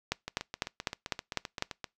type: two click trains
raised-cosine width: 0.2 ms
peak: -11 / -19 dBFS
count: 7 / 13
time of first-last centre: 0.12-1.624 / 0.28-1.843 s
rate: 3.99 / 7.68 Hz
effects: noise-tail reverb RT60 0.2 s tail -24 dB re dry